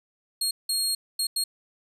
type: tone bursts at uneven times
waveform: 25% pulse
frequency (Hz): 4267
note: C8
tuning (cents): +33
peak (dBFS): -19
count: 4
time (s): 0.41-0.51 / 0.69-0.95 / 1.19-1.27 / 1.36-1.44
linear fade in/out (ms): 5
effects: none